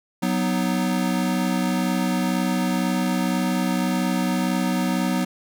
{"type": "chord", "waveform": "square", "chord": "B major", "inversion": "second", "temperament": "equal", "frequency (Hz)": [185, 246.9, 311.1], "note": ["F#3", "B3", "D#4"], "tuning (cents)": [0, 0, 0], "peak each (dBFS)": [-24, -25, -29], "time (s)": [0.22, 5.25], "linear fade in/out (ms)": 10, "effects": []}